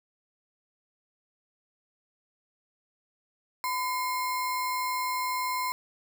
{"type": "tone with sample-and-hold", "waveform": "sine", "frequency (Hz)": 1009, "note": "B5", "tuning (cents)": 37, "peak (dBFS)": -27, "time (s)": [3.64, 5.72], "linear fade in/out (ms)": 0, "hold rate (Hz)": 3150, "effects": []}